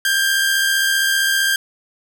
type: tone pair together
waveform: sawtooth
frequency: 1585.9 / 1661.2 Hz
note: G6 / G#6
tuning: +20 / 0 cents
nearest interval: minor second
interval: 80 cents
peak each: -12 / -20 dBFS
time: 0.05-1.56 s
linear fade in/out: 2 ms
effects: none